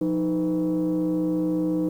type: tone cluster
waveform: sine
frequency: 176.3 / 312.1 / 502 Hz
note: F3 / D#4 / B4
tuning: +17 / +5 / +28 cents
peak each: -27 / -21 / -29 dBFS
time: 0.01-1.89 s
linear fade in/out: 5 ms
effects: tanh soft clip ceiling -17 dBFS + 9-bit